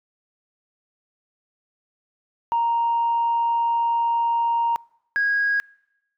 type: tone pair in turn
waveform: sine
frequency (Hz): 932.3 / 1645.1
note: A#5 / G#6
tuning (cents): 0 / -17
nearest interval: minor seventh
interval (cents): 983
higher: second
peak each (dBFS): -17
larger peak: neither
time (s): 2.52-4.76 / 5.16-5.6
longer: first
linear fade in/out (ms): 0
effects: noise-tail reverb RT60 0.9 s tail -26 dB re dry + tanh soft clip ceiling -14 dBFS